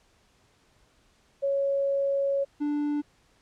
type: tone pair in turn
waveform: sine / triangle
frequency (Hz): 554.4 / 293.7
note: C#5 / D4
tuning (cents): 0 / 0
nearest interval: major seventh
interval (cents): 1100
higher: first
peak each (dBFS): -23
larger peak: neither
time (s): 1.42-2.45 / 2.6-3.02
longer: first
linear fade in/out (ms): 20
effects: pink hiss -64 dBFS RMS until 3.41 s + low-pass 8000 Hz 12 dB/octave

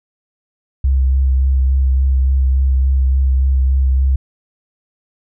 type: tone with vibrato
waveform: sine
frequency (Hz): 66.1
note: C2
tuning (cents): +18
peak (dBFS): -10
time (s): 0.84-4.16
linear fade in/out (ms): 5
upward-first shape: sine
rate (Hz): 3.5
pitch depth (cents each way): 21
effects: none

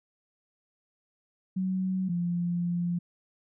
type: tone pair in turn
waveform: sine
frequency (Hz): 187.2 / 173.98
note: F#3 / F3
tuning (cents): +20 / -6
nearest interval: minor second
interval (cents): 126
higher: first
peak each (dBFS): -26 / -26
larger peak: neither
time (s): 1.56-2.09 / 2.09-2.99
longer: second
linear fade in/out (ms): 10
effects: none

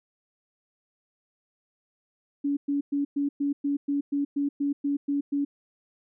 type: tone bursts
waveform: sine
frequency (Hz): 284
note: C#4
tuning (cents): +42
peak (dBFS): -23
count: 13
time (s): 2.44-5.45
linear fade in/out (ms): 10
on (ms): 130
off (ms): 110
effects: none

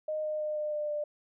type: tone with pitch steps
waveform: sine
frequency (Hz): 617 / 612.4 / 607.8 / 603.3 / 598.7 / 594.3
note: D#5 / D#5 / D#5 / D5 / D5 / D5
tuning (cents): -15 / -28 / -41 / +46 / +33 / +20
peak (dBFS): -30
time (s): 0.08-1.04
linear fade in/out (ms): 5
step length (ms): 160
effects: none

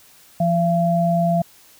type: tone pair together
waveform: sine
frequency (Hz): 170.84 / 680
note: F3 / F5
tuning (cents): -38 / -46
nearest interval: 2 octaves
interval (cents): 2392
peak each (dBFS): -18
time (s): 0.4-1.42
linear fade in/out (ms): 5
effects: white hiss -50 dBFS RMS until 1.79 s

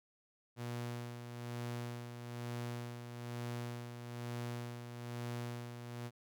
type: tone with tremolo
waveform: sawtooth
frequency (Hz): 120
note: B2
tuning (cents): -49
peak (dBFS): -35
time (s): 0.56-6.11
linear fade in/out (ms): 50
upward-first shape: sine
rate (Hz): 1.1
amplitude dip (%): 55
effects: none

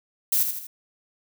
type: noise with echo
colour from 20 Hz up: violet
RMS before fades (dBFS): -21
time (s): 0.32-0.43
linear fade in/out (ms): 5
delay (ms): 80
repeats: 3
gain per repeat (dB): -6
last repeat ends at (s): 0.67
effects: none

